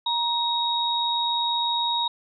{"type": "tone pair together", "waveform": "sine", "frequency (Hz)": [943, 3772], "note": ["A#5", "A#7"], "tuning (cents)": [20, 20], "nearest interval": "2 octaves", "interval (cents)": 2400, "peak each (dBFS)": [-25, -24], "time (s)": [0.06, 2.08], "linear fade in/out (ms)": 5, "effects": []}